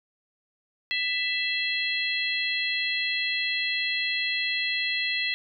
harmonic tone with a mistuned harmonic, 663 Hz, E5, 10 cents sharp, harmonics 3 / 4 / 5 / 6, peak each -29 / -30 / -31 / -32 dBFS, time 0.91-5.34 s, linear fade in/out 0 ms, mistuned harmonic 6, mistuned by +67 cents, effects none

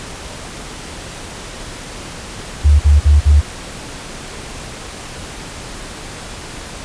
sine tone bursts, 73.42 Hz, D2, in tune, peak -5 dBFS, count 4, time 2.64-3.412 s, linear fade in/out 20 ms, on 160 ms, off 44 ms, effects pink hiss -30 dBFS RMS until 6.84 s + resampled to 22050 Hz

